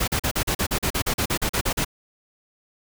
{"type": "noise bursts", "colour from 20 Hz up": "pink", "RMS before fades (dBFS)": -23, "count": 16, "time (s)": [0, 1.848], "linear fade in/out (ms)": 10, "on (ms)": 78, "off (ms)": 40, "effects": []}